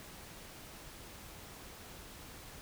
silence, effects pink hiss -51 dBFS RMS until 2.61 s

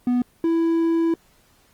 triangle tone pair in turn, 246.2 / 331 Hz, B3 / E4, -5 / +7 cents, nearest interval perfect fourth, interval 512 cents, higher second, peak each -15 dBFS, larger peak neither, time 0.07-0.22 / 0.44-1.14 s, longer second, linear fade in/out 2 ms, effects pink hiss -58 dBFS RMS until 1.73 s + Opus 24 kbps

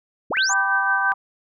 sine linear sweep, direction up, 60.6 to 7600 Hz, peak -21 dBFS, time 0.3-0.54 s, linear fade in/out 10 ms
sine tone with tremolo, 1546 Hz, G6, 24 cents flat, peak -17 dBFS, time 0.37-1.12 s, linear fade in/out 0 ms, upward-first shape sine, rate 5.9 Hz, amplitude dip 45%
sine chord, G major, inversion none, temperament equal with one note detuned, 784 / 987.8 / 1180.8 Hz, G5 / B5 / D6, 0 / 0 / +9 cents, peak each -26 dBFS, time 0.49-1.14 s, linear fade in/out 10 ms
effects none

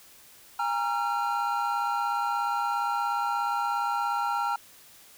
triangle tone cluster, 816 / 933 / 1368 Hz, G#5 / A#5 / F6, -31 / +1 / -36 cents, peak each -28 dBFS, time 0.59-4.56 s, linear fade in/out 5 ms, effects white hiss -53 dBFS RMS until 5.17 s

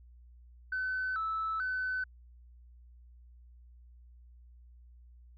sine tone with pitch steps, 1516 / 1310 / 1512 Hz, F#6 / E6 / F#6, +42 / -11 / +37 cents, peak -30 dBFS, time 0.72-2.04 s, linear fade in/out 5 ms, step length 440 ms, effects tanh soft clip ceiling -27 dBFS + added 60 Hz sine -53 dBFS peak until 5.37 s

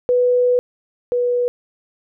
sine tone pair in turn, 493.9 / 488.5 Hz, B4 / B4, 0 / -19 cents, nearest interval unison, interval 19 cents, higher first, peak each -12 / -15 dBFS, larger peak first, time 0.09-0.59 / 1.12-1.48 s, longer first, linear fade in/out 0 ms, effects none

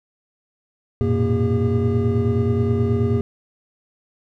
triangle tone cluster, 91 / 111 / 120.4 / 233.9 / 404.4 Hz, F#2 / A2 / B2 / A#3 / G#4, -28 / +16 / -44 / +6 / -46 cents, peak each -21 dBFS, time 1.01-3.21 s, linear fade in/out 0 ms, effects none

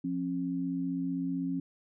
sine tone pair together, 174.87 / 270.5 Hz, F3 / C#4, +3 / -42 cents, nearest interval minor sixth, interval 755 cents, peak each -35 / -31 dBFS, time 0.04-1.6 s, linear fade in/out 5 ms, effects none

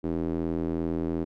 square tone with band-pass filter, 41.34 Hz, E1, 6 cents sharp, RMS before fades -29 dBFS, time 0.03-1.25 s, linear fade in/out 20 ms, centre 320 Hz, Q 2.3, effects none

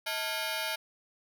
10% pulse ring-modulated tone, 764 Hz, G5, 45 cents flat, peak -20 dBFS, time 0.06-0.76 s, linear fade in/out 10 ms, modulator 126 Hz, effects none

